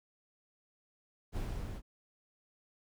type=noise with level ramp; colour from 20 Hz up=brown; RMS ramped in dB=-35 to -43 dBFS; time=1.32-1.82 s; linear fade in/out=50 ms; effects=none